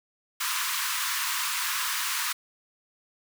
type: high-pass noise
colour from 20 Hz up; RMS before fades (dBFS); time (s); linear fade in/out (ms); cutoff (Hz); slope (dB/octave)
pink; -29; 0.4-2.33; 10; 960; 96
effects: none